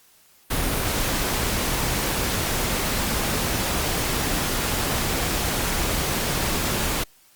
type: noise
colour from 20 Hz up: pink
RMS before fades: -24 dBFS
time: 0.5-7.04 s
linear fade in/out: 10 ms
effects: white hiss -56 dBFS RMS until 7.35 s + Opus 48 kbps